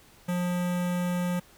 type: tone with notch filter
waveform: square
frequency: 177.7 Hz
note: F3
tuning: 30 cents sharp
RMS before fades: -28 dBFS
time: 0.28-1.4 s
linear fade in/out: 10 ms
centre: 4600 Hz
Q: 1.6
effects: pink hiss -56 dBFS RMS until 1.57 s